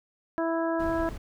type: harmonic tone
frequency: 329.6 Hz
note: E4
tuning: in tune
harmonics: 1 / 2 / 3 / 4 / 5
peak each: -28 / -29 / -34 / -38 / -38 dBFS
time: 0.38-1.09 s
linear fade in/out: 0 ms
type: noise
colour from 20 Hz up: brown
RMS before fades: -37 dBFS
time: 0.79-1.18 s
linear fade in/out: 10 ms
effects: none